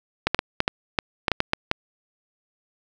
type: clicks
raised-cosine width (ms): 0.3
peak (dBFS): -3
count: 11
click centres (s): 0.27 / 0.346 / 0.391 / 0.604 / 0.679 / 0.988 / 1.282 / 1.317 / 1.404 / 1.534 / 1.714
effects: none